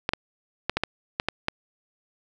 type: clicks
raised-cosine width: 0.3 ms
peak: -7 dBFS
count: 8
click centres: 0.091 / 0.135 / 0.696 / 0.77 / 0.836 / 1.199 / 1.286 / 1.484 s
effects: none